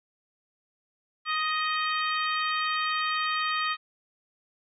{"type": "harmonic tone", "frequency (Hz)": 624, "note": "D#5", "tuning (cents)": 5, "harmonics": [2, 3, 4, 5, 6, 7], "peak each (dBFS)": [-28, -32, -34, -36, -38, -39], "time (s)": [1.25, 3.77], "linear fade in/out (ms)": 50, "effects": []}